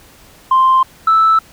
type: tone pair in turn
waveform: sine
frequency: 1046.5 / 1315.4 Hz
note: C6 / E6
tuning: 0 / -4 cents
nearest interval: major third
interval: 396 cents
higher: second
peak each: -6 dBFS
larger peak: neither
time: 0.51-0.83 / 1.07-1.39 s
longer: neither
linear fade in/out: 5 ms
effects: tanh soft clip ceiling -4 dBFS + pink hiss -44 dBFS RMS until 1.52 s